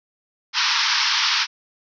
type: band-pass noise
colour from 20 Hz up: white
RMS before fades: -20 dBFS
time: 0.53-1.47 s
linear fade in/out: 50 ms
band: 880 to 5700 Hz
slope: 96 dB/octave
effects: none